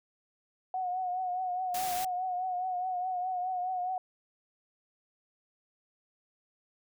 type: tone with vibrato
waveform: sine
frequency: 733 Hz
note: F#5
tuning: 16 cents flat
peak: -30 dBFS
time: 0.74-3.98 s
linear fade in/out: 2 ms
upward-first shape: triangle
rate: 4.8 Hz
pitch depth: 54 cents each way
type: noise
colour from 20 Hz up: white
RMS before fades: -38 dBFS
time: 1.74-2.05 s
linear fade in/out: 5 ms
effects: none